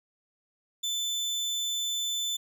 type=tone; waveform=30% pulse; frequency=3520 Hz; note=A7; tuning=in tune; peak=-26 dBFS; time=0.83-2.37 s; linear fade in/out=10 ms; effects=none